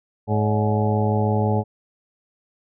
harmonic tone with a mistuned harmonic, 105.9 Hz, G#2, 34 cents sharp, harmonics 1 / 2 / 3 / 4 / 5 / 6 / 7 / 8, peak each -20 / -24 / -33 / -26 / -29 / -34 / -29 / -28 dBFS, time 0.27-1.64 s, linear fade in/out 50 ms, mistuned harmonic 5, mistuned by +94 cents, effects none

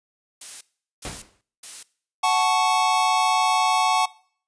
blue noise bursts, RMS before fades -35 dBFS, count 4, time 0.41-2.44 s, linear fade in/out 5 ms, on 200 ms, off 410 ms
pink noise with exponential decay, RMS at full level -30 dBFS, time 1.05-1.41 s, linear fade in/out 0 ms, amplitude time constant 77 ms
square chord, F# minor, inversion none, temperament equal with one note detuned, 740 / 874.9 / 1108.7 Hz, F#5 / A5 / C#6, 0 / -10 / 0 cents, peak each -23 dBFS, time 2.23-4.06 s, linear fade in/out 10 ms
effects noise-tail reverb RT60 0.5 s tail -21 dB re dry + resampled to 22050 Hz

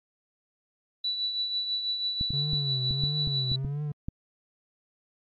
sine tone with tremolo, 3951 Hz, B7, in tune, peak -25 dBFS, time 1.04-3.56 s, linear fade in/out 5 ms, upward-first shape triangle, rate 6.1 Hz, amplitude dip 55%
clicks, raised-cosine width 5 ms, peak -20 dBFS, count 9, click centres 2.211 / 2.306 / 2.533 / 2.909 / 3.037 / 3.274 / 3.517 / 3.648 / 4.085 s
triangle tone with vibrato, 138.59 Hz, C#3, in tune, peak -27 dBFS, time 2.33-3.92 s, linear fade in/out 5 ms, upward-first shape triangle, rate 1.5 Hz, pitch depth 150 cents each way
effects AAC 64 kbps

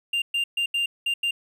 triangle tone bursts at uneven times, 2792 Hz, F7, 1 cent flat, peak -20 dBFS, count 6, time 0.13-0.22 / 0.34-0.44 / 0.57-0.66 / 0.74-0.86 / 1.06-1.14 / 1.23-1.31 s, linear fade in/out 5 ms, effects none

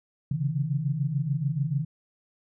sine tone cluster, 134.4 / 141.3 / 161.2 Hz, C3 / C#3 / E3, +47 / +34 / -38 cents, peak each -29 dBFS, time 0.31-1.85 s, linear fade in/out 5 ms, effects none

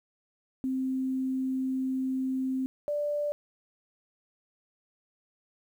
sine tone pair in turn, 261.6 / 587.3 Hz, C4 / D5, 0 / 0 cents, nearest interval octave + major second, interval 1400 cents, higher second, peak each -27 dBFS, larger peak neither, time 0.64-2.66 / 2.88-3.32 s, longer first, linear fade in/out 0 ms, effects 10-bit

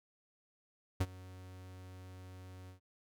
45% pulse tone with ADSR envelope, 92.5 Hz, F#2, in tune, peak -27 dBFS, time 1-2.8 s, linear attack 10 ms, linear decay 45 ms, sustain -22 dB, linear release 110 ms, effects none

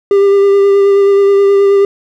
triangle tone with vibrato, 398.1 Hz, G4, 27 cents sharp, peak -3 dBFS, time 0.11-1.85 s, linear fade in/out 2 ms, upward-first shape sine, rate 9.4 Hz, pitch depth 16 cents each way, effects none

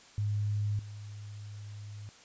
sine tone with level steps, 103.83 Hz, G#2, in tune, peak -28 / -41 dBFS, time 0.18-2.09 s, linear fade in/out 0 ms, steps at 0.79 s, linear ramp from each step 2 ms, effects white hiss -56 dBFS RMS until 2.24 s + resampled to 16000 Hz

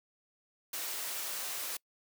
white high-pass noise, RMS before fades -38 dBFS, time 0.73-1.77 s, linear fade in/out 5 ms, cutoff 400 Hz, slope 12 dB/octave, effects noise-tail reverb RT60 0.1 s tail -25 dB re dry

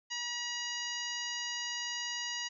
harmonic tone with a mistuned harmonic, 961 Hz, B5, 48 cents flat, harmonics 1 / 2 / 3 / 4 / 5 / 6 / 7, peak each -47 / -41 / -40 / -47 / -42 / -46 / -43 dBFS, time 0.1-2.49 s, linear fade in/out 20 ms, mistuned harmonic 7, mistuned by -27 cents, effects none

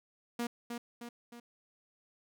sawtooth tone with echo, 237.6 Hz, A#3, 33 cents sharp, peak -29 dBFS, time 0.39-0.47 s, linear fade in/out 5 ms, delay 310 ms, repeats 3, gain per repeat -5 dB, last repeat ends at 1.4 s, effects none

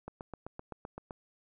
click train, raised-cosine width 1 ms, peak -27 dBFS, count 9, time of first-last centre 0.08-1.108 s, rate 7.78 Hz, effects none

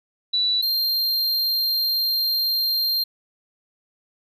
sine / square tone pair in turn, 3951 / 4186 Hz, B7 / C8, 0 / 0 cents, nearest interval minor second, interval 100 cents, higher second, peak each -18 / -20 dBFS, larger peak first, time 0.33-0.62 / 0.62-3.04 s, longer second, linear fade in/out 10 ms, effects none

